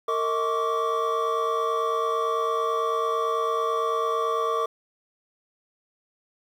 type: tone cluster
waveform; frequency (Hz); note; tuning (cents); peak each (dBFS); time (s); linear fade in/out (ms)
triangle; 457.2 / 636 / 1089 / 1158; A#4 / D#5 / C#6 / D6; -34 / +38 / -31 / -25; -25 / -30 / -30 / -24; 0.08-4.66; 5
effects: 9-bit